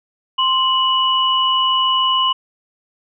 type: tone pair together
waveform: sine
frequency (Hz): 1046.5 / 2947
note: C6 / F#7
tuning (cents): 0 / -8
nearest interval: octave + tritone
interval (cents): 1792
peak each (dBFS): -16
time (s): 0.38-2.33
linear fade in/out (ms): 10
effects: none